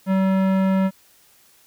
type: tone with tanh clipping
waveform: sine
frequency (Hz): 190.9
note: G3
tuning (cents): -46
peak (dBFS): -18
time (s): 0.06-0.91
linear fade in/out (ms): 50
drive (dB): 18
effects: white hiss -55 dBFS RMS until 1.66 s